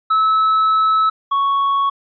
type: tone pair in turn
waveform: triangle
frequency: 1300 / 1110.9 Hz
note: E6 / C#6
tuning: -24 / +3 cents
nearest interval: minor third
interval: 273 cents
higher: first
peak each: -10 / -12 dBFS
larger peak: first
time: 0.1-1.1 / 1.31-1.9 s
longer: first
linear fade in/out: 10 ms
effects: resampled to 11025 Hz